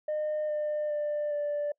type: tone with pitch steps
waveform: sine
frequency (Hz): 609 / 601.3 / 593.7 / 586.2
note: D#5 / D5 / D5 / D5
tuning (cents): -37 / +41 / +19 / -3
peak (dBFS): -26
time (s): 0.08-1.72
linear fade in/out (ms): 5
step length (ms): 410
effects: noise-tail reverb RT60 0.1 s tail -26 dB re dry + tanh soft clip ceiling -26 dBFS